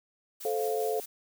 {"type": "noise with tremolo", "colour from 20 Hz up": "blue", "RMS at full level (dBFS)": -41, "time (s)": [0.4, 1.06], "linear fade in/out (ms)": 10, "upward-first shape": "triangle", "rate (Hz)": 5, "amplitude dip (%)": 35}
{"type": "chord", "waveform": "sine", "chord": "F major", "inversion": "first", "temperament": "just", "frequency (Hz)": [436.5, 523.8, 698.5], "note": ["A4", "C5", "F5"], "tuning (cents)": [-14, 2, 0], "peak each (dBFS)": [-29, -34, -33], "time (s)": [0.45, 1], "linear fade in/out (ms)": 2}
{"effects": []}